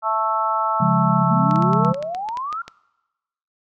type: harmonic tone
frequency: 220 Hz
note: A3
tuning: in tune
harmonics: 3 / 4 / 5 / 6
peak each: -26 / -22 / -25 / -22 dBFS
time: 0.02-1.94 s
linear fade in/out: 50 ms
type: chord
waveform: sine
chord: Db major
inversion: none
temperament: equal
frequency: 138.59 / 174.61 / 207.7 Hz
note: Db3 / F3 / Ab3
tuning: 0 / 0 / 0 cents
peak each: -21 / -19 / -22 dBFS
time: 0.8-1.93 s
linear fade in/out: 10 ms
type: exponential sweep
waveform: sine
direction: up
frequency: 196 to 1408 Hz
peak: -24 dBFS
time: 1.23-2.62 s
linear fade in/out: 5 ms
type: clicks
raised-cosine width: 0.2 ms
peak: -17 dBFS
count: 12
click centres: 1.511 / 1.559 / 1.624 / 1.733 / 1.848 / 1.944 / 2.026 / 2.148 / 2.288 / 2.372 / 2.527 / 2.68 s
effects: noise-tail reverb RT60 1.0 s tail -23 dB re dry